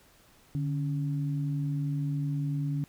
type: tone pair together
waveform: sine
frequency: 146.83 / 277.2 Hz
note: D3 / C#4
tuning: 0 / 0 cents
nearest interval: major seventh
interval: 1100 cents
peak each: -28 / -36 dBFS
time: 0.55-2.84 s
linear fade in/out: 0 ms
effects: pink hiss -60 dBFS RMS until 2.88 s